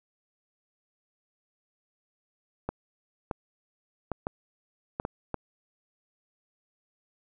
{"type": "clicks", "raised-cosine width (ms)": 1, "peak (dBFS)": -16, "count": 7, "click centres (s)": [2.69, 3.312, 4.117, 4.269, 4.999, 5.051, 5.343], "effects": []}